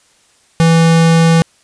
square tone, 164.81 Hz, E3, in tune, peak -7 dBFS, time 0.6-1.42 s, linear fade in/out 0 ms, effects white hiss -52 dBFS RMS until 1.63 s + resampled to 22050 Hz

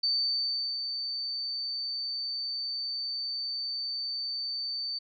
sine tone with ADSR envelope, 4565 Hz, D8, 50 cents flat, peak -24 dBFS, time 0.03-4.99 s, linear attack 8 ms, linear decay 740 ms, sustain -7 dB, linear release 12 ms, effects none

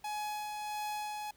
45% pulse tone with tremolo, 842 Hz, G#5, 24 cents sharp, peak -35 dBFS, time 0.04-1.31 s, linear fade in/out 5 ms, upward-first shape sine, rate 1.5 Hz, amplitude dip 30%, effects pink hiss -66 dBFS RMS until 1.36 s

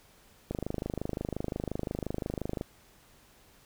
click train, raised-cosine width 2 ms, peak -19 dBFS, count 55, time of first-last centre 0.51-2.611 s, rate 25.7 Hz, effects pink hiss -60 dBFS RMS until 3.65 s

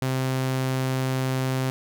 sawtooth tone, 130.81 Hz, C3, in tune, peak -19 dBFS, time 0.02-1.7 s, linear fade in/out 0 ms, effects none

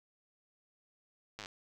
slowing click train, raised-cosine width 0.2 ms, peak -26 dBFS, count 8, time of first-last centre 1.39-1.459 s, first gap 9 ms, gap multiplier 1.03, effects none

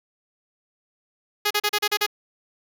5% pulse tone bursts, 416.1 Hz, G#4, 3 cents sharp, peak -8 dBFS, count 7, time 1.45-2.065 s, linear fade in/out 10 ms, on 57 ms, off 36 ms, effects none

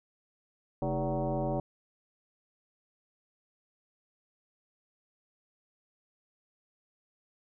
sine tone with frequency modulation, 220 Hz, A3, in tune, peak -28 dBFS, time 0.82-1.6 s, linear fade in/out 2 ms, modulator 178 Hz, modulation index 3.2, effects none

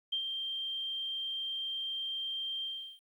sine tone with ADSR envelope, 3166 Hz, G7, 17 cents sharp, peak -29 dBFS, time 0.12-3 s, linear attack 10 ms, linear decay 85 ms, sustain -5 dB, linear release 370 ms, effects 11-bit

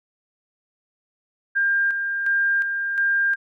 sine tone with tremolo, 1600 Hz, G6, 35 cents sharp, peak -17 dBFS, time 1.55-3.36 s, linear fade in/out 20 ms, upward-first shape square, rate 1.4 Hz, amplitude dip 45%, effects none

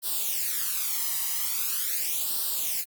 blue noise with flanger, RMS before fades -28 dBFS, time 0.02-2.85 s, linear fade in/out 50 ms, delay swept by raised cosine 0.22 to 1.02 ms, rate 0.42 Hz, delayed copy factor +0.75, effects Opus 48 kbps

